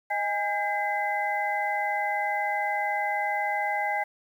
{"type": "tone cluster", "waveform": "sine", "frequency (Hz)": [624, 821, 1597, 2037], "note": ["D#5", "G#5", "G6", "C7"], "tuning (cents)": [5, -20, 32, -47], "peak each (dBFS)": [-35, -27, -36, -30], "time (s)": [0.1, 4.04], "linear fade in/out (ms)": 10, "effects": ["9-bit"]}